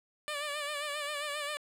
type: tone with vibrato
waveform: 10% pulse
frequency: 587.3 Hz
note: D5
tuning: in tune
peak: -26 dBFS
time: 0.28-1.57 s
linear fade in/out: 0 ms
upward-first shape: sine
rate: 7.5 Hz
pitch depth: 54 cents each way
effects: low-pass 12000 Hz 12 dB/octave